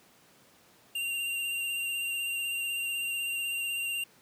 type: tone with vibrato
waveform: square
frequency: 2776 Hz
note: F7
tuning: 11 cents flat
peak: -31 dBFS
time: 0.95-4.04 s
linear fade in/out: 5 ms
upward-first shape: sine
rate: 16 Hz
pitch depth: 19 cents each way
effects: pink hiss -60 dBFS RMS until 4.21 s + high-pass 150 Hz 12 dB/octave